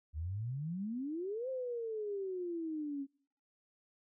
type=exponential two-way sweep; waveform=sine; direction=up then down; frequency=72.5 to 530 to 271.1 Hz; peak=-36 dBFS; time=0.13-3.07 s; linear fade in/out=50 ms; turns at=1.49 s; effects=noise-tail reverb RT60 0.5 s tail -23 dB re dry